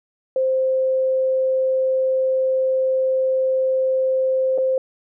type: tone with dropouts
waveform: sine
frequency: 523 Hz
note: C5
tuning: 1 cent flat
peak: -16 dBFS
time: 0.36-4.78 s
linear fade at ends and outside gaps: 2 ms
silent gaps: 4.578-4.583 s
effects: none